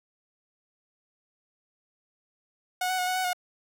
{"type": "tone with pitch steps", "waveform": "sawtooth", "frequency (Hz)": [732, 744, 727, 738, 745, 722], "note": ["F#5", "F#5", "F#5", "F#5", "F#5", "F#5"], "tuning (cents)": [-19, 9, -31, -5, 12, -43], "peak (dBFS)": -22, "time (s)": [2.81, 3.332], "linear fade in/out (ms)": 5, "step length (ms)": 87, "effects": []}